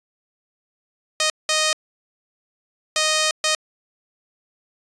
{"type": "tone bursts at uneven times", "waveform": "5% pulse", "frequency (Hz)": 621, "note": "D#5", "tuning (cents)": -3, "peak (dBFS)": -6, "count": 4, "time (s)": [[1.2, 1.3], [1.49, 1.73], [2.96, 3.31], [3.44, 3.55]], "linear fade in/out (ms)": 2, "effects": ["resampled to 22050 Hz"]}